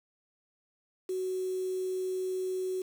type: tone with quantisation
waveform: sine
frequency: 372.3 Hz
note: F#4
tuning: 11 cents sharp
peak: -30 dBFS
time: 1.09-2.82 s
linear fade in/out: 5 ms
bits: 8
effects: none